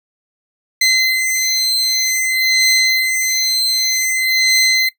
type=beating tone pair; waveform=20% pulse; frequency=2055 / 2055.53 Hz; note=C7 / C7; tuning=-32 / -31 cents; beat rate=0.53 Hz; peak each=-11 dBFS; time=0.81-4.89 s; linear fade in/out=5 ms; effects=noise-tail reverb RT60 0.1 s tail -18 dB re dry